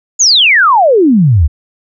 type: exponential sweep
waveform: sine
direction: down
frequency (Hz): 7070 to 67.6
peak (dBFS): -4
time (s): 0.19-1.48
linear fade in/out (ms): 20
effects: none